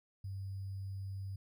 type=tone with sample-and-hold; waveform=sine; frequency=96.9 Hz; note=G2; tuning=20 cents flat; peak=-39 dBFS; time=0.24-1.36 s; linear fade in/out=5 ms; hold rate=4900 Hz; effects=none